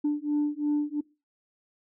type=beating tone pair; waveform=sine; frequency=293.7 / 296.6 Hz; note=D4 / D4; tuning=0 / +17 cents; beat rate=2.9 Hz; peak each=-26 dBFS; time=0.04-1.01 s; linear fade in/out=10 ms; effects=noise-tail reverb RT60 0.3 s tail -23 dB re dry + tanh soft clip ceiling -20 dBFS